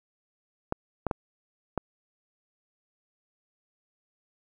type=clicks; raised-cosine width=1 ms; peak=-13 dBFS; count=4; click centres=0.724 / 1.067 / 1.112 / 1.777 s; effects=9-bit